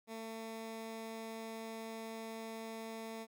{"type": "tone", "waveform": "15% pulse", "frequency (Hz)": 224, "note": "A3", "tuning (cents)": 31, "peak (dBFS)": -37, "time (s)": [0.07, 3.27], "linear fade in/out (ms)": 50, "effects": []}